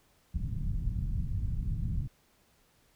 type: low-pass noise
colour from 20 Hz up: pink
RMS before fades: -32 dBFS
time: 0.34-2.08 s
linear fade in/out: 10 ms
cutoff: 160 Hz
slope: 24 dB/octave
effects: pink hiss -67 dBFS RMS until 2.95 s